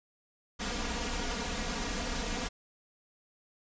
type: noise with comb filter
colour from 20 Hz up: pink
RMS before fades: -34 dBFS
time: 0.59-2.49 s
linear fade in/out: 20 ms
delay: 4.2 ms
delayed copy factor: +0.95
effects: resampled to 16000 Hz